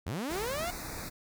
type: linear sweep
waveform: sawtooth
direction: up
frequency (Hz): 64.9 to 734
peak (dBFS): -29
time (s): 0.06-0.71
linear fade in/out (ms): 10
type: band-stop noise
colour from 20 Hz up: pink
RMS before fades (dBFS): -40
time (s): 0.29-1.1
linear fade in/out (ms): 20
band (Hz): 2500 to 3700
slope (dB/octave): 96
effects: none